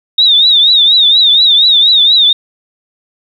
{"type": "tone with vibrato", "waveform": "sine", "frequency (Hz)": 3708, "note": "A#7", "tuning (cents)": -10, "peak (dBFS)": -4, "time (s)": [0.18, 2.33], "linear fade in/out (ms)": 5, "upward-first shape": "triangle", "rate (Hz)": 4.2, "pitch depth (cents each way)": 130, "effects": ["7-bit"]}